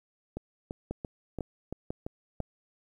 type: two click trains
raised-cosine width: 2 ms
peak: -22 / -20 dBFS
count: 7 / 4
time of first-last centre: 0.37-2.404 / 0.91-2.403 s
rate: 2.95 / 2.01 Hz
effects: 10-bit